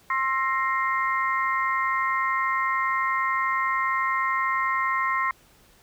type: tone cluster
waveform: sine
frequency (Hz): 1061 / 1330 / 1863 / 2101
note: C6 / E6 / A#6 / C7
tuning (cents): +24 / +15 / -2 / +7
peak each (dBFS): -24 / -31 / -29 / -30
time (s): 0.1-5.31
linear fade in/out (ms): 2
effects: pink hiss -57 dBFS RMS until 5.82 s